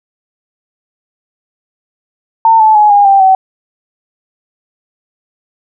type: tone with pitch steps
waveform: sine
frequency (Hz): 900 / 870.3 / 841.7 / 813.9 / 787.1 / 761.2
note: A5 / A5 / G#5 / G#5 / G5 / F#5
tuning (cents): +39 / -19 / +23 / -35 / +7 / +49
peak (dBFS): -3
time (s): 2.45-3.35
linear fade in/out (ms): 2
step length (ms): 150
effects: none